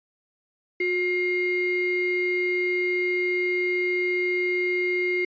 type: ring-modulated tone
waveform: triangle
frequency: 1244.5 Hz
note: D#6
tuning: in tune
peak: -16 dBFS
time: 0.8-5.25 s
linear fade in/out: 5 ms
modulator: 883 Hz
effects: tanh soft clip ceiling -15 dBFS + resampled to 11025 Hz